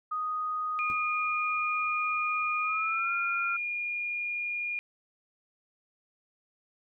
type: tone with pitch glide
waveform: sine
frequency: 1244.5 to 1380.9 Hz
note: D#6 to F6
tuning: 0 to -20 cents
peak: -29 dBFS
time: 0.11-3.57 s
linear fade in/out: 10 ms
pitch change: +180 cents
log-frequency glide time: 2.62-3.13 s
type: tone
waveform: sine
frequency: 2424 Hz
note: D#7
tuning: 46 cents flat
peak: -30 dBFS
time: 0.79-4.79 s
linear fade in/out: 0 ms
type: tone with exponential decay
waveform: 15% pulse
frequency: 92.5 Hz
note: F#2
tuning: in tune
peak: -34 dBFS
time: 0.9-0.99 s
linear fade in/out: 0 ms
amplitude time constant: 19 ms
effects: none